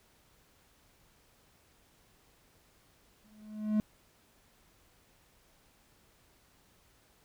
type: tone with exponential growth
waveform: triangle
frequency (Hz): 213.3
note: G#3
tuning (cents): +46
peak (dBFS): -21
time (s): 3.24-3.8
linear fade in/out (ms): 0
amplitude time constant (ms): 120
effects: pink hiss -66 dBFS RMS until 7.24 s